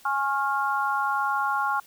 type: chord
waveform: sine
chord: Db major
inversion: second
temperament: equal with one note detuned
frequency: 830.6 / 1089.1 / 1396.9 Hz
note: Ab5 / Db6 / F6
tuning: 0 / -31 / 0 cents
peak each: -27 dBFS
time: 0.05-1.8 s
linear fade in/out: 5 ms
effects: white hiss -54 dBFS RMS until 1.86 s